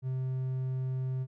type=tone; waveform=triangle; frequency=130 Hz; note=C3; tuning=11 cents flat; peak=-28 dBFS; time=0.02-1.27 s; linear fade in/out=50 ms; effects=none